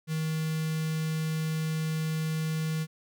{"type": "tone with notch filter", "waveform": "square", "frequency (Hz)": 158.1, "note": "D#3", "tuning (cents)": 28, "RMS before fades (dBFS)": -30, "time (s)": [0.07, 2.87], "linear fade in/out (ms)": 50, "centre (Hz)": 700, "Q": 0.62, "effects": []}